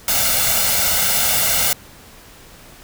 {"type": "noise with comb filter", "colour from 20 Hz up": "white", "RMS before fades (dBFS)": -17, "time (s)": [0.08, 1.73], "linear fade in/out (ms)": 2, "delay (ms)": 1.4, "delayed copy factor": 0.7, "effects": ["pink hiss -43 dBFS RMS until 2.83 s"]}